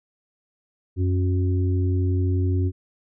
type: harmonic tone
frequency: 91.6 Hz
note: F#2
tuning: 17 cents flat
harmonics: 1 / 3 / 4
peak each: -19 / -29 / -31 dBFS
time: 0.96-2.72 s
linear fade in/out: 50 ms
effects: none